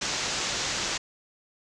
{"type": "low-pass noise", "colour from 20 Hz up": "white", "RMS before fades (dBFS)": -30, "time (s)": [0.01, 0.98], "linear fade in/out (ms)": 10, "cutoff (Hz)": 7100, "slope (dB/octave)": 48, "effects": []}